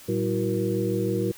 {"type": "tone cluster", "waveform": "sine", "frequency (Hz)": [113.5, 191.8, 327.4, 373.8, 473.8], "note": ["A#2", "G3", "E4", "F#4", "A#4"], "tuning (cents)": [-46, -37, -12, 18, 28], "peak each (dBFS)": -29, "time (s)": [0.08, 1.32], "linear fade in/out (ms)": 10, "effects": ["white hiss -47 dBFS RMS until 1.37 s"]}